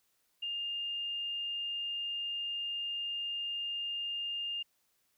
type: tone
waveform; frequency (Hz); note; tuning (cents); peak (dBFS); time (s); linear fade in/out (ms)
sine; 2814; F7; +12; -34; 0.42-4.63; 10
effects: white hiss -75 dBFS RMS until 5.17 s